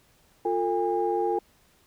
sine tone cluster, 352.9 / 448.5 / 811 Hz, F4 / A4 / G#5, +18 / +33 / -41 cents, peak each -27 dBFS, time 0.45-1.39 s, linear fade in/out 5 ms, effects tanh soft clip ceiling -13 dBFS + pink hiss -62 dBFS RMS until 1.86 s

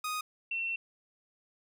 sawtooth / sine tone pair in turn, 1244.5 / 2706 Hz, D#6 / E7, 0 / +45 cents, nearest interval octave + minor second, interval 1345 cents, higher second, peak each -29 / -31 dBFS, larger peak first, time 0.04-0.21 / 0.51-0.76 s, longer second, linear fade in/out 5 ms, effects none

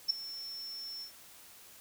sine tone with ADSR envelope, 5400 Hz, E8, 41 cents sharp, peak -22 dBFS, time 0.08-1.12 s, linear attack 23 ms, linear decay 6 ms, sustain -18 dB, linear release 100 ms, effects white hiss -55 dBFS RMS until 1.8 s

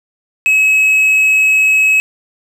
triangle tone, 2566 Hz, E7, 47 cents flat, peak -6 dBFS, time 0.46-2 s, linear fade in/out 0 ms, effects none

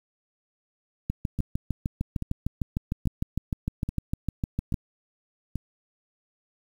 two click trains, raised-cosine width 5 ms, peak -17 / -14 dBFS, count 6 / 25, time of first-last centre 1.39-5.557 / 1.1-4.742 s, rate 1.2 / 6.59 Hz, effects 8-bit

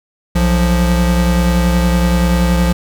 square tone pair together, 61.74 / 174.63 Hz, B1 / F3, 0 / 0 cents, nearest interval octave + tritone, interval 1800 cents, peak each -14 dBFS, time 0.35-2.73 s, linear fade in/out 10 ms, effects none

